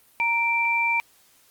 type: tone pair together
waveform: sine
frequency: 931.7 / 2349 Hz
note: A#5 / D7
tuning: -1 / 0 cents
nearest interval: octave + major third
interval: 1601 cents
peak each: -25 / -21 dBFS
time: 0.2-1 s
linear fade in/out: 0 ms
effects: white hiss -58 dBFS RMS until 1.5 s + Opus 32 kbps